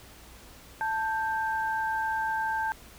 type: tone pair together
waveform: sine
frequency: 882.8 / 1573 Hz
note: A5 / G6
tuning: +5 / +6 cents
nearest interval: minor seventh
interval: 1001 cents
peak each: -28 / -31 dBFS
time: 0.81-2.72 s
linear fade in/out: 0 ms
effects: added 60 Hz sine -55 dBFS peak until 2.98 s + pink hiss -51 dBFS RMS until 2.98 s